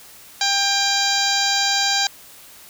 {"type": "harmonic tone with a mistuned harmonic", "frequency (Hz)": 796, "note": "G5", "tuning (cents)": 26, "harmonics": [1, 2, 3, 4, 5, 6, 7, 8, 9], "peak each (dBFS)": [-24, -25, -29, -27, -23, -23, -29, -29, -28], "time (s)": [0.41, 2.07], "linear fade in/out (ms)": 2, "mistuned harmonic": 5, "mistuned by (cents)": -25, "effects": ["white hiss -44 dBFS RMS until 2.69 s"]}